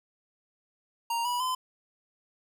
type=tone with pitch steps; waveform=square; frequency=932.3 / 975.8 / 1021.4 Hz; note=A#5 / B5 / C6; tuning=0 / -21 / -42 cents; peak=-28 dBFS; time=1.1-1.55 s; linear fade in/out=5 ms; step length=150 ms; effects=10-bit